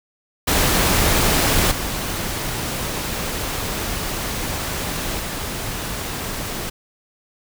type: noise with level steps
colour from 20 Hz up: pink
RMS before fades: -17 / -25 / -27 dBFS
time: 0.47-6.7 s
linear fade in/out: 10 ms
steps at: 1.71 / 5.19 s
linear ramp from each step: 5 ms
effects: none